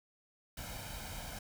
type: noise with comb filter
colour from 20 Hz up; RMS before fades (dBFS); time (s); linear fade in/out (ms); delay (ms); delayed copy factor
pink; -44; 0.57-1.39; 5; 1.3; +0.65
effects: none